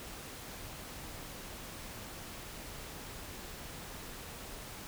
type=silence; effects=pink hiss -46 dBFS RMS until 4.87 s